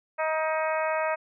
harmonic tone, 315 Hz, D#4, 21 cents sharp, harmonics 2 / 3 / 4 / 5 / 6 / 7 / 8, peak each -27 / -31 / -33 / -35 / -37 / -38 / -39 dBFS, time 0.18-1.16 s, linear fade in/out 20 ms, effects none

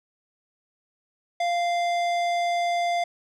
sine tone with tanh clipping, 695 Hz, F5, 9 cents flat, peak -24 dBFS, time 1.4-3.04 s, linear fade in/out 5 ms, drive 16 dB, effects none

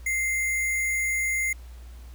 sine tone with sample-and-hold, 2093 Hz, C7, in tune, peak -23 dBFS, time 0.06-1.53 s, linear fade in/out 5 ms, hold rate 8820 Hz, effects added 60 Hz sine -40 dBFS peak until 2.14 s + pink hiss -56 dBFS RMS until 2.14 s

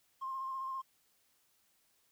triangle tone with vibrato, 1061 Hz, C6, 24 cents sharp, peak -33 dBFS, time 0.21-0.82 s, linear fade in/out 20 ms, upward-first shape square, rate 15 Hz, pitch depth 18 cents each way, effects tanh soft clip ceiling -35 dBFS + white hiss -73 dBFS RMS until 2.11 s

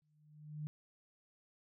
sine tone with exponential growth, 151.1 Hz, D3, 50 cents sharp, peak -37 dBFS, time 0.02-0.67 s, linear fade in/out 0 ms, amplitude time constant 140 ms, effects none

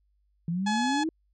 sine exponential sweep, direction up, 163.1 to 329.6 Hz, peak -26 dBFS, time 0.48-1.09 s, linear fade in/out 2 ms
harmonic tone, 849 Hz, G#5, 38 cents sharp, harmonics 1 / 2 / 3 / 4 / 5 / 6 / 7 / 8 / 9 / 10, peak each -28 / -33 / -42 / -38 / -40 / -46 / -46 / -44 / -51 / -50 dBFS, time 0.66-1.04 s, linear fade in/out 10 ms
effects added 50 Hz sine -66 dBFS peak until 1.33 s

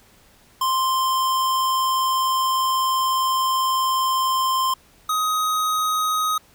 square tone pair in turn, 1046.5 / 1256.9 Hz, C6 / D#6, 0 / +17 cents, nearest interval minor third, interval 317 cents, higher second, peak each -19 / -20 dBFS, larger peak first, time 0.61-4.74 / 5.09-6.38 s, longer first, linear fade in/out 5 ms, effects pink hiss -54 dBFS RMS until 6.54 s

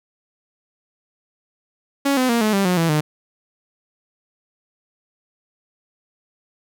sawtooth tone with pitch steps, 278.6 / 255.5 / 234.3 / 214.8 / 197 / 180.65 / 165.66 / 151.91 Hz, C#4 / C4 / A#3 / A3 / G3 / F#3 / E3 / D#3, +9 / -41 / +9 / -41 / +9 / -41 / +9 / -41 cents, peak -12 dBFS, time 2.05-3.01 s, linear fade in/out 10 ms, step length 120 ms, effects none

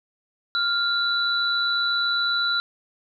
sine tone pair together, 1396.9 / 3964 Hz, F6 / B7, 0 / +6 cents, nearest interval octave + tritone, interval 1806 cents, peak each -23 dBFS, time 0.55-2.6 s, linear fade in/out 0 ms, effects none

